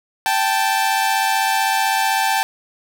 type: tone pair together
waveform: sawtooth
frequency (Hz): 782.2 / 878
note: G5 / A5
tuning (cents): -4 / -4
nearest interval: major second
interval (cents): 200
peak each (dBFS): -15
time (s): 0.26-2.43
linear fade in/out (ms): 0
effects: none